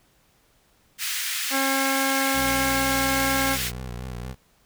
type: high-pass noise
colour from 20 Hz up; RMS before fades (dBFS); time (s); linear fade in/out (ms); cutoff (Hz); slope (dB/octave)
pink; -28; 0.98-3.72; 50; 1700; 24
type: harmonic tone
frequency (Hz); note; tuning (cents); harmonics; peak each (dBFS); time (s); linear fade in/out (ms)
270; C#4; -45; 1 / 2 / 3 / 4 / 5 / 6 / 8; -27 / -30 / -29 / -32 / -33 / -29 / -31; 1.5-3.58; 50
type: tone with vibrato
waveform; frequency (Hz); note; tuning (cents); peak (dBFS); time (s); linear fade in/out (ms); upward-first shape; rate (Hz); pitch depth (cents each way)
20% pulse; 62; B1; +7; -27; 2.33-4.36; 50; sine; 4.2; 81
effects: pink hiss -62 dBFS RMS until 4.65 s